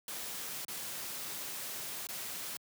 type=noise with dropouts; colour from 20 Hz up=white; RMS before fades=-41 dBFS; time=0.08-2.57 s; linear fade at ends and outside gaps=1 ms; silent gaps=0.649-0.682 / 2.07-2.088 s; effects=high-pass 100 Hz 12 dB/octave